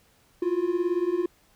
triangle beating tone pair, 340.4 / 358.4 Hz, F4 / F4, -44 / +45 cents, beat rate 18 Hz, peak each -25 / -23 dBFS, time 0.42-1.26 s, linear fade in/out 5 ms, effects pink hiss -62 dBFS RMS until 1.55 s

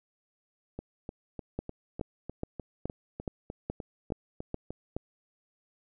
two click trains, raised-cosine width 2 ms, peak -19 / -24 dBFS, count 9 / 14, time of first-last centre 1.59-4.966 / 0.79-4.706 s, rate 2.37 / 3.32 Hz, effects none

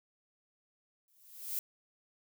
violet noise with exponential growth, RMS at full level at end -33 dBFS, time 1.08-1.59 s, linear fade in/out 1 ms, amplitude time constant 110 ms, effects none

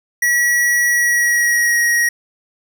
square tone with pitch glide, 1928 to 1892.7 Hz, B6 to A#6, -42 to +26 cents, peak -13 dBFS, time 0.22-2.09 s, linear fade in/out 5 ms, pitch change -32 cents, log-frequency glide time 0.88-1.78 s, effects none

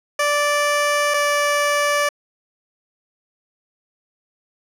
15% pulse tone pair in turn, 585 / 582.3 Hz, D5 / D5, -7 / -15 cents, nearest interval unison, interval 8 cents, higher first, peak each -10 dBFS, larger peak neither, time 0.19-1.14 / 1.14-2.09 s, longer neither, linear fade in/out 5 ms, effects low-pass 12000 Hz 12 dB/octave

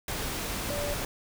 sine tone in noise, 580 Hz, D5, 22 cents flat, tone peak -32 dBFS, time 0.7-0.94 s, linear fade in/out 2 ms, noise pink, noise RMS -33 dBFS, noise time 0.08-1.05 s, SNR -2 dB, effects none

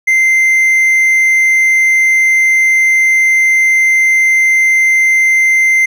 triangle tone, 2082 Hz, C7, 9 cents flat, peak -5 dBFS, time 0.07-5.86 s, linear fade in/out 10 ms, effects none

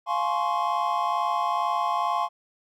triangle chord, Db major seventh, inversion first, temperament equal with one note detuned, 698.5 / 844.6 / 1046.5 / 1108.7 Hz, F5 / Ab5 / C6 / Db6, 0 / +29 / 0 / 0 cents, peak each -27 / -27 / -25 / -28 dBFS, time 0.06-2.29 s, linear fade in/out 50 ms, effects none

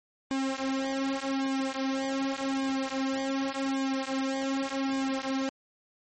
sawtooth tone with flanger, 269 Hz, C4, 48 cents sharp, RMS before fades -30 dBFS, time 0.31-5.49 s, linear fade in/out 0 ms, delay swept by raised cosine 1.5 to 6.7 ms, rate 0.86 Hz, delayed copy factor -1, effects low-pass 12000 Hz 12 dB/octave + MP3 32 kbps

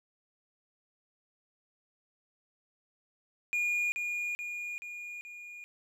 triangle tone with echo, 2433 Hz, D#7, 39 cents flat, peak -26 dBFS, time 3.53-3.92 s, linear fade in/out 0 ms, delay 430 ms, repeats 4, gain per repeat -4 dB, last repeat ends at 5.64 s, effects none

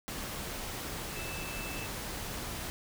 sine tone in noise, 2637 Hz, E7, in tune, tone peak -43 dBFS, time 1.16-1.86 s, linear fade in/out 0 ms, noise pink, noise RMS -39 dBFS, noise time 0.08-2.7 s, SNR -7 dB, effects none

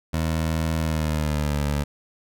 20% pulse tone with pitch glide, 80.5 to 72.55 Hz, E2 to D2, -41 to -21 cents, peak -17 dBFS, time 0.13-1.84 s, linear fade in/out 10 ms, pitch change -180 cents, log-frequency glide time 0.77-1.61 s, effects none

